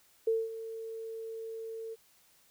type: tone with ADSR envelope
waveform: sine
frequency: 450 Hz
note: A4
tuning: 39 cents sharp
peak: -24 dBFS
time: 0.27-1.96 s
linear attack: 6 ms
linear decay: 210 ms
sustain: -14 dB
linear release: 31 ms
effects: white hiss -65 dBFS RMS until 2.5 s